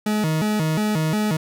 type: tone with vibrato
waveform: 40% pulse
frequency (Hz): 182.7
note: F#3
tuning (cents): -22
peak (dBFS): -18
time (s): 0.06-1.37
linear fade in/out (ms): 5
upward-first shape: square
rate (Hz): 2.8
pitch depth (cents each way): 260
effects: none